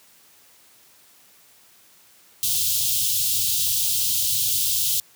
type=band-stop noise; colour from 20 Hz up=white; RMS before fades=-22 dBFS; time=2.43-5 s; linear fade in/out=0 ms; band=140 to 3000 Hz; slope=48 dB/octave; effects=white hiss -54 dBFS RMS until 5.15 s + high-pass 80 Hz 12 dB/octave